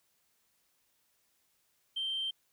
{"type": "tone", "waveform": "sine", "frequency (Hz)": 3136, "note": "G7", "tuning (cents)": 0, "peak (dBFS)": -31, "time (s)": [1.96, 2.31], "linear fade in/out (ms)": 10, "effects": ["tanh soft clip ceiling -28 dBFS", "white hiss -74 dBFS RMS until 2.52 s"]}